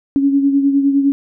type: beating tone pair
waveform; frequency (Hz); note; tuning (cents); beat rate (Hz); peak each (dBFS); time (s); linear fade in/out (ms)
sine; 277.2 / 287; C#4 / D4; 0 / -40; 9.8; -11 / -20; 0.16-1.12; 0
effects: none